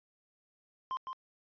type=tone with echo; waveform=triangle; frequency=1046.5 Hz; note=C6; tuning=in tune; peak=-31 dBFS; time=0.91-0.97 s; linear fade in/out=0 ms; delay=160 ms; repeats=1; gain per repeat=-5 dB; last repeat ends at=1.13 s; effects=resampled to 11025 Hz